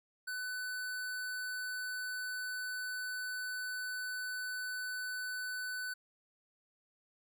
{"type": "tone", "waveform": "square", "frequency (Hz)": 1500, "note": "F#6", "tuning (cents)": 23, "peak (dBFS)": -38, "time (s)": [0.27, 5.94], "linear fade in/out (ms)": 10, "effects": []}